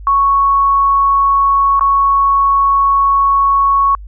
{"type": "tone with dropouts", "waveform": "sine", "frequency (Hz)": 1108.7, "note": "C#6", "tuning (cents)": 0, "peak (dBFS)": -8, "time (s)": [0.07, 3.95], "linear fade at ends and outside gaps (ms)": 1, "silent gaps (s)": [1.795, 1.809], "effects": ["added 50 Hz sine -28 dBFS peak until 4.07 s"]}